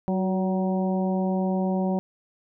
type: harmonic tone with a mistuned harmonic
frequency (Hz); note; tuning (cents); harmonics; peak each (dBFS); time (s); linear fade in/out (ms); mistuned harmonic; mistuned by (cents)
188.4; F#3; +32; 1 / 2 / 3 / 4 / 5; -23 / -31 / -31 / -33 / -38; 0.08-1.99; 0; 2; -39
effects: none